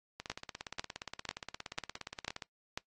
two click trains, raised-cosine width 0.2 ms, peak -18 / -24 dBFS, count 6 / 39, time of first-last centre 0.3-2.775 / 0.2-2.422 s, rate 2.02 / 17.1 Hz, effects noise-tail reverb RT60 0.1 s tail -19 dB re dry + AAC 32 kbps

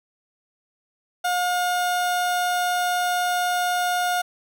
30% pulse tone, 716 Hz, F5, 43 cents sharp, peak -18 dBFS, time 1.24-4.22 s, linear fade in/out 10 ms, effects none

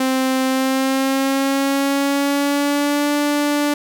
sawtooth tone with pitch glide, 261.6 to 291.9 Hz, C4 to D4, 0 to -10 cents, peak -12 dBFS, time 0-3.74 s, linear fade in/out 5 ms, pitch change +190 cents, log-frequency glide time 0.45-3.13 s, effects none

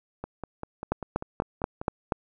two click trains, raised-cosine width 1 ms, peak -20 / -10 dBFS, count 9 / 6, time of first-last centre 0.24-1.815 / 0.92-2.122 s, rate 5.08 / 4.16 Hz, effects none

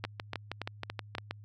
two click trains, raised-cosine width 0.3 ms, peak -19 / -19 dBFS, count 9 / 5, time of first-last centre 0.04-1.31 / 0.05-1.183 s, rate 6.3 / 3.53 Hz, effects added 104 Hz sine -48 dBFS peak until 1.44 s

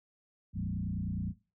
sine tone with frequency modulation, 138.59 Hz, C#3, in tune, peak -32 dBFS, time 0.53-1.34 s, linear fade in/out 50 ms, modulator 29.6 Hz, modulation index 2.7, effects noise-tail reverb RT60 0.3 s tail -19 dB re dry

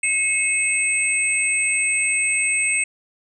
sine tone cluster, 2173 / 2587 / 8210 Hz, C#7 / E7 / C9, -35 / -33 / -34 cents, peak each -22 dBFS, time 0.03-2.84 s, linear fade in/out 5 ms, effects none

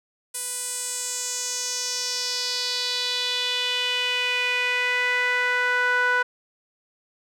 sawtooth tone with band-pass filter sweep, 495 Hz, B4, 4 cents sharp, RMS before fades -25 dBFS, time 0.34-6.23 s, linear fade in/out 10 ms, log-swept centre 9600 to 1400 Hz, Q 3.4, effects none

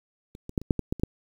clicks, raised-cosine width 3 ms, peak -30 / -24 / -11 / -27 / -7 / -14 / -13 / -25 / -9 dBFS, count 9, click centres 0.351 / 0.494 / 0.578 / 0.616 / 0.708 / 0.793 / 0.925 / 0.997 / 1.035 s, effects 8-bit

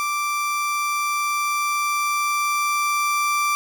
30% pulse tone with level ramp, 1174.7 Hz, D6, in tune, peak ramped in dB -19 to -16 dBFS, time 0-3.55 s, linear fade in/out 0 ms, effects none

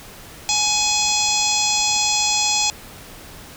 harmonic tone, 842 Hz, G#5, 24 cents sharp, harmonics 1 / 3 / 4 / 5 / 6 / 7 / 8 / 9, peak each -25 / -25 / -25 / -25 / -25 / -25 / -25 / -25 dBFS, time 0.49-2.7 s, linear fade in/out 0 ms, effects pink hiss -40 dBFS RMS until 3.56 s

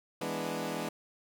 15% pulse chord, E dominant seventh, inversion none, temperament equal, 164.81 / 207.7 / 246.9 / 293.7 Hz, E3 / G#3 / B3 / D4, 0 / 0 / 0 / 0 cents, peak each -33 dBFS, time 0.21-0.89 s, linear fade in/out 5 ms, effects none

